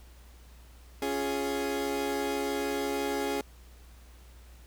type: chord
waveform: 30% pulse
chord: Db major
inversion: none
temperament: equal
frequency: 277.2 / 349.2 / 415.3 Hz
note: Db4 / F4 / Ab4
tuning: 0 / 0 / 0 cents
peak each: -31 / -35 / -29 dBFS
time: 1.02-3.41 s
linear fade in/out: 2 ms
effects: added 60 Hz sine -50 dBFS peak until 4.66 s + pink hiss -59 dBFS RMS until 4.66 s